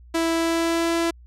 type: tone with pitch glide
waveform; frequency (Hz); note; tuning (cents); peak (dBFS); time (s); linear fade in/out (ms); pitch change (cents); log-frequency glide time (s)
sawtooth; 330.1 to 334.9; E4 to E4; +2 to +27; -16; 0.14-1.11; 10; +25; 0.34-0.95
effects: added 60 Hz sine -44 dBFS peak until 1.26 s + low-pass 11000 Hz 12 dB/octave